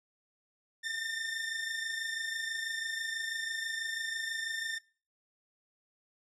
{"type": "tone pair together", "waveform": "sawtooth", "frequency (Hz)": [1796.9, 1823], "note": ["A6", "A#6"], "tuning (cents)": [36, -39], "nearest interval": "unison", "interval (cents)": 25, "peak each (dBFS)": [-32, -36], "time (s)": [0.83, 4.79], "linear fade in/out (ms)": 20, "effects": ["noise-tail reverb RT60 0.4 s tail -22 dB re dry", "low-pass 9000 Hz 12 dB/octave"]}